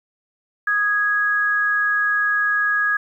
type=tone pair together; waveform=sine; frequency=1241.4 / 1661.2 Hz; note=D#6 / G#6; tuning=-4 / 0 cents; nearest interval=perfect fourth; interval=504 cents; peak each=-24 / -17 dBFS; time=0.67-2.97 s; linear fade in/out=5 ms; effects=9-bit